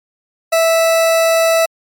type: tone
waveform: 40% pulse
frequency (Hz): 657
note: E5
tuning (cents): -6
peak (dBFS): -9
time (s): 0.52-1.66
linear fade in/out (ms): 10
effects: MP3 96 kbps